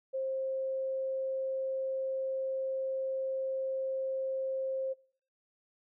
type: tone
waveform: sine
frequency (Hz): 530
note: C5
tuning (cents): +22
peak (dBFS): -31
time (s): 0.13-4.94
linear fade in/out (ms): 20
effects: noise-tail reverb RT60 0.5 s tail -23 dB re dry